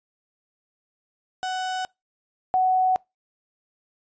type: tone pair in turn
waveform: 35% pulse / sine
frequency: 745 / 745 Hz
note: F#5 / F#5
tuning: +12 / +12 cents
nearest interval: unison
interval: 0 cents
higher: neither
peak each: -24 / -17 dBFS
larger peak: second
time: 1.43-1.85 / 2.54-2.96 s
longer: neither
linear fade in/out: 0 ms
effects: noise-tail reverb RT60 0.2 s tail -24 dB re dry + resampled to 16000 Hz